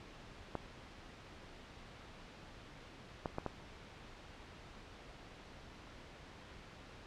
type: clicks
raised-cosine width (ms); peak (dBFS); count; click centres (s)
1; -23; 4; 0.553 / 3.258 / 3.384 / 3.463
effects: pink hiss -54 dBFS RMS until 7.06 s + low-pass 4000 Hz 12 dB/octave